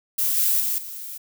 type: noise with level steps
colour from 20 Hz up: violet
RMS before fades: -22 / -20 / -24 / -35 dBFS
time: 0.18-1.18 s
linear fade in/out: 10 ms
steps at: 0.37 / 0.6 / 0.78 s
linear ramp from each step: 2 ms
effects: none